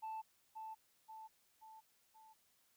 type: tone with echo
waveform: sine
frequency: 880 Hz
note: A5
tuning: in tune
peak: -40 dBFS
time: 0.02-0.22 s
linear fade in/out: 20 ms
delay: 530 ms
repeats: 4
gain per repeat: -5 dB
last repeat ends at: 2.34 s
effects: tanh soft clip ceiling -41 dBFS + white hiss -75 dBFS RMS until 2.76 s